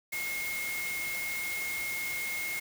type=tone in noise; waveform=sine; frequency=2152 Hz; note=C7; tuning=48 cents sharp; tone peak=-33 dBFS; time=0.12-2.6 s; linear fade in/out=10 ms; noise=white; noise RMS=-39 dBFS; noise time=0.12-2.6 s; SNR=+3 dB; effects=none